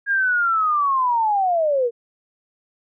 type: linear sweep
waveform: sine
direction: down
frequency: 1638 to 454.9 Hz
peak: -16 dBFS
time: 0.06-1.91 s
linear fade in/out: 50 ms
effects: none